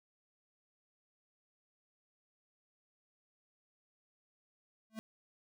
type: tone with exponential growth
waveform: square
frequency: 220 Hz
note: A3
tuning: in tune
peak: -37 dBFS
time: 4.9-4.99 s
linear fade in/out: 0 ms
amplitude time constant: 18 ms
effects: none